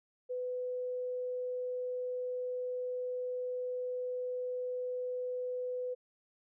sine tone, 500 Hz, B4, 21 cents sharp, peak -34 dBFS, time 0.29-5.95 s, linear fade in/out 20 ms, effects none

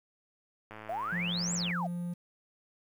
click train, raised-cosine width 0.5 ms, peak -30 dBFS, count 109, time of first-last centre 0.71-1.71 s, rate 108 Hz
sine exponential two-way sweep, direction up then down, 629 to 7902 to 629 Hz, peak -32 dBFS, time 0.89-1.87 s, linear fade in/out 5 ms, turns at 1.54 s
triangle tone, 174.61 Hz, F3, in tune, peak -31 dBFS, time 1.12-2.14 s, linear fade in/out 10 ms
effects 10-bit

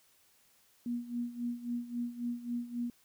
sine tone with tremolo, 239.8 Hz, A#3, 49 cents sharp, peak -31 dBFS, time 0.86-2.9 s, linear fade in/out 2 ms, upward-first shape sine, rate 3.7 Hz, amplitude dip 80%, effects white hiss -67 dBFS RMS until 3.04 s

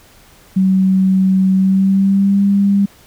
sine tone with pitch glide, 189.4 to 199.39 Hz, F#3 to G3, +41 to +30 cents, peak -9 dBFS, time 0.56-2.86 s, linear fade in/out 10 ms, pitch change +89 cents, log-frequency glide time 1.54-2.43 s, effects pink hiss -46 dBFS RMS until 3.06 s

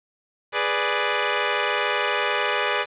10% pulse chord, G# diminished, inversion none, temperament equal, 415.3 / 493.9 / 587.3 Hz, G#4 / B4 / D5, 0 / 0 / 0 cents, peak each -17 dBFS, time 0.52-2.86 s, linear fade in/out 50 ms, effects resampled to 8000 Hz + 8-bit

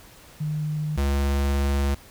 sine / square tone pair in turn, 152.1 / 69.86 Hz, D#3 / C#2, -39 / +14 cents, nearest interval octave + minor second, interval 1347 cents, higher first, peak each -24 / -21 dBFS, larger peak second, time 0.4-0.97 / 0.97-1.95 s, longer second, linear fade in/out 10 ms, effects pink hiss -49 dBFS RMS until 2.1 s

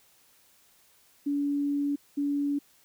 sine tone pair in turn, 285.7 / 285.7 Hz, D4 / D4, -48 / -48 cents, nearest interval unison, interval 0 cents, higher neither, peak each -25 dBFS, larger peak neither, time 1.26-1.96 / 2.17-2.59 s, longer first, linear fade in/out 10 ms, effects white hiss -62 dBFS RMS until 2.84 s

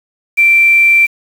sine tone with quantisation, 2349 Hz, D7, in tune, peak -5 dBFS, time 0.37-1.07 s, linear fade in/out 20 ms, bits 5, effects none

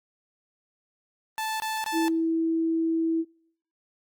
sawtooth tone bursts, 877 Hz, A5, 6 cents flat, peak -24 dBFS, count 3, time 1.38-2.082 s, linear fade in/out 0 ms, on 220 ms, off 21 ms
sine tone, 326.8 Hz, E4, 15 cents flat, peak -22 dBFS, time 1.92-3.25 s, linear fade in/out 50 ms
effects noise-tail reverb RT60 0.7 s tail -26 dB re dry + Opus 32 kbps

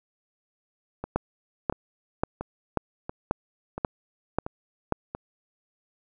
two click trains, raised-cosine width 1 ms, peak -9 / -18 dBFS, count 8 / 7, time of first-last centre 1.16-4.923 / 1.04-5.15 s, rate 1.86 / 1.46 Hz, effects none

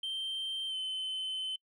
sine tone with pitch glide, 3136 to 3057 Hz, G7 to G7, 0 to -44 cents, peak -31 dBFS, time 0.03-1.56 s, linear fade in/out 5 ms, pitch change -44 cents, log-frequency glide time 0.68-0.75 s, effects noise-tail reverb RT60 0.1 s tail -26 dB re dry + tanh soft clip ceiling -33 dBFS

